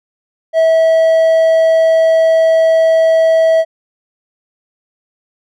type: tone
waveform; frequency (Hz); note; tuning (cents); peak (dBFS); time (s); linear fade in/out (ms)
triangle; 649; E5; -27; -5; 0.53-3.65; 50
effects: none